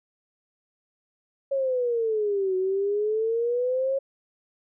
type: exponential two-way sweep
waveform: sine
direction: down then up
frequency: 554.4 to 370 to 548 Hz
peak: -22 dBFS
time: 1.51-3.99 s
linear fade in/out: 10 ms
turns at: 2.56 s
effects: none